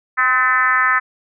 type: tone with frequency modulation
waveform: sine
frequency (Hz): 1529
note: G6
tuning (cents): -44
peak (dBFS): -12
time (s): 0.17-1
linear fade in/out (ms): 20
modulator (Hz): 248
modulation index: 1.8
effects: none